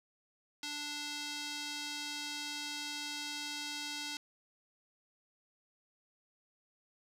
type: tone with band-pass filter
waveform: square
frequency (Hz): 293.7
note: D4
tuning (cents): 0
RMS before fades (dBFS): -41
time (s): 0.63-4.17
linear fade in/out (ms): 2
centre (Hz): 4500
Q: 1.4
effects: none